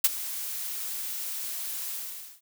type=noise with ADSR envelope; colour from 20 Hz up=blue; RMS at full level=-17 dBFS; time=0.04-2.41 s; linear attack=7 ms; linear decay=30 ms; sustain=-17 dB; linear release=500 ms; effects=none